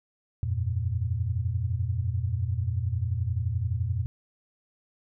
sine tone cluster, 86 / 97.5 / 117.9 Hz, F2 / G2 / A#2, -26 / -9 / +20 cents, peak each -29 / -31 / -29 dBFS, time 0.43-4.06 s, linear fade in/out 0 ms, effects none

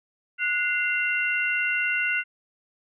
sine tone cluster, 1464 / 2084 / 2748 Hz, F#6 / C7 / F7, -19 / -7 / -29 cents, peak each -26 / -27 / -27 dBFS, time 0.38-2.24 s, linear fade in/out 50 ms, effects none

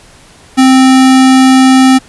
square tone, 261.6 Hz, C4, in tune, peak -3 dBFS, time 0.57-1.99 s, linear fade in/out 20 ms, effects pink hiss -39 dBFS RMS until 2.08 s + resampled to 24000 Hz

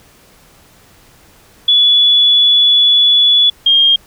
sine tone pair in turn, 3422 / 3221 Hz, A7 / G7, -49 / +46 cents, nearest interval minor second, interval 105 cents, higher first, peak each -6 dBFS, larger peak neither, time 1.68-3.5 / 3.66-3.96 s, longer first, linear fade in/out 5 ms, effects pink hiss -46 dBFS RMS until 4.06 s

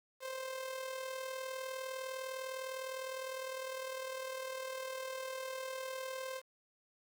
sawtooth tone with amplitude modulation, 523.3 Hz, C5, in tune, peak -34 dBFS, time 0.2-6.42 s, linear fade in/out 50 ms, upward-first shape sine, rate 39.8 Hz, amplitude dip 50%, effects 10-bit

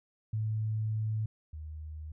sine tone pair in turn, 108.9 / 77.32 Hz, A2 / D#2, -17 / -10 cents, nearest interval tritone, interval 593 cents, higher first, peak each -29 / -39 dBFS, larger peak first, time 0.33-1.26 / 1.53-2.12 s, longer first, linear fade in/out 5 ms, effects none

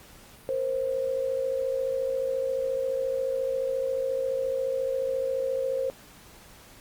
sine tone pair together, 474.6 / 528.9 Hz, A#4 / C5, +31 / +19 cents, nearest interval major second, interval 188 cents, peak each -32 / -26 dBFS, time 0.49-5.9 s, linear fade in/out 0 ms, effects pink hiss -51 dBFS RMS until 6.8 s + Opus 48 kbps

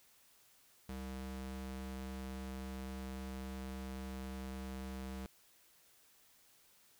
square ring-modulated tone, 130.81 Hz, C3, in tune, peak -40 dBFS, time 0.89-5.26 s, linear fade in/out 0 ms, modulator 64.5 Hz, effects white hiss -67 dBFS RMS until 6.99 s

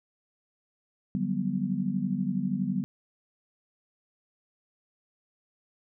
sine chord, G major seventh, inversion second, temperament just, 147 / 183.75 / 196 / 245 Hz, D3 / F#3 / G3 / B3, +2 / -12 / 0 / -14 cents, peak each -36 / -31 / -30 / -32 dBFS, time 1.15-2.84 s, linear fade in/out 0 ms, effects none

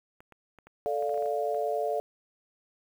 clicks, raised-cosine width 0.5 ms, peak -36 dBFS, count 11, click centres 0.205 / 0.323 / 0.587 / 0.67 / 1.025 / 1.094 / 1.143 / 1.177 / 1.224 / 1.259 / 1.546 s
sine chord, D minor, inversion second, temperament equal, 440 / 587.3 / 698.5 Hz, A4 / D5 / F5, 0 / 0 / 0 cents, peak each -31 dBFS, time 0.86-2 s, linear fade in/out 0 ms
effects 9-bit

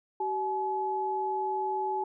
sine tone pair together, 381.6 / 853.2 Hz, G4 / G#5, -47 / +46 cents, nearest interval octave + major second, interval 1393 cents, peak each -33 / -29 dBFS, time 0.2-2.04 s, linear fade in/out 5 ms, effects none

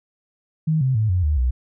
sine tone with pitch steps, 157.6 / 131 / 108.89 / 90.52 / 75.24 / 62.54 Hz, D#3 / C3 / A2 / F#2 / D2 / B1, +23 / +2 / -18 / -37 / +42 / +22 cents, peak -16 dBFS, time 0.67-1.51 s, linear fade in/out 10 ms, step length 140 ms, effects none

